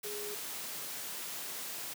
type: tone in noise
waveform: sine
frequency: 415.3 Hz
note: G#4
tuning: in tune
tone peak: -41 dBFS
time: 0.04-0.35 s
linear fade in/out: 10 ms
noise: white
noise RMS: -41 dBFS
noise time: 0.03-1.94 s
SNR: -3 dB
effects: high-pass 150 Hz 12 dB/octave